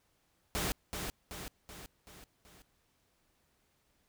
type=noise with echo; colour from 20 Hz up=pink; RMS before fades=-34 dBFS; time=0.55-0.72 s; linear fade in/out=0 ms; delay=380 ms; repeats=5; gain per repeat=-5 dB; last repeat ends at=2.62 s; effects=pink hiss -74 dBFS RMS until 4.08 s